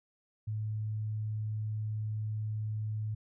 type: tone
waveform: sine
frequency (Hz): 107.7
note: A2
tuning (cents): -37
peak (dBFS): -32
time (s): 0.47-3.15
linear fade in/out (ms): 10
effects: none